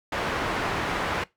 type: low-pass noise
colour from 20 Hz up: white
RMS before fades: -28 dBFS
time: 0.12-1.24 s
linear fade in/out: 5 ms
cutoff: 1600 Hz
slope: 12 dB/octave
effects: noise-tail reverb RT60 0.2 s tail -21 dB re dry